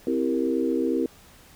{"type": "chord", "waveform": "sine", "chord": "C dominant seventh", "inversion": "none", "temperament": "equal", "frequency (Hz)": [261.6, 329.6, 392, 466.2], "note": ["C4", "E4", "G4", "Bb4"], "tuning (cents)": [0, 0, 0, 0], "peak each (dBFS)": [-26, -26, -29, -28], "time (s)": [0.07, 1.06], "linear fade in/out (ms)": 2, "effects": ["pink hiss -52 dBFS RMS until 1.55 s"]}